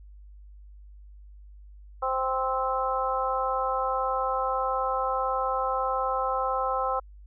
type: harmonic tone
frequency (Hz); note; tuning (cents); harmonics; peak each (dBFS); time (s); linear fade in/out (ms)
261.6; C4; 0; 2 / 3 / 4 / 5; -30 / -30 / -30 / -30; 2.02-7; 10
effects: added 50 Hz sine -45 dBFS peak until 7.26 s